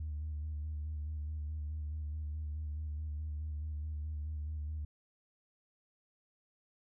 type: tone with vibrato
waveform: sine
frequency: 76 Hz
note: D#2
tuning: 40 cents flat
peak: -35 dBFS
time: 0-4.85 s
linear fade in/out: 5 ms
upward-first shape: square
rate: 4.7 Hz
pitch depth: 33 cents each way
effects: tanh soft clip ceiling -33 dBFS